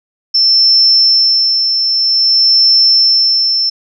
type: tone with tremolo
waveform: sine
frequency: 5340 Hz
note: E8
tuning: 22 cents sharp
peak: -5 dBFS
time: 0.34-3.7 s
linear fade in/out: 10 ms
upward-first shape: sine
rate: 0.52 Hz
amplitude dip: 45%
effects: none